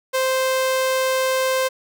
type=tone; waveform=sawtooth; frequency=522 Hz; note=C5; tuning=4 cents flat; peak=-14 dBFS; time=0.13-1.69 s; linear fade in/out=20 ms; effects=none